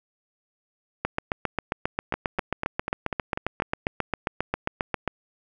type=two click trains; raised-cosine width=0.5 ms; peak=-12 / -9 dBFS; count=8 / 31; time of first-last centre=2.14-3.868 / 1.05-5.077 s; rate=4.05 / 7.45 Hz; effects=none